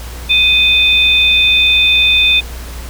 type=tone pair together; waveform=sine; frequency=2500 / 3569 Hz; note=D#7 / A7; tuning=+8 / +24 cents; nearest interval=tritone; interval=616 cents; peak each=-10 dBFS; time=0.29-2.41 s; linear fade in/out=20 ms; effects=added 60 Hz sine -25 dBFS peak until 2.89 s + pink hiss -32 dBFS RMS until 2.89 s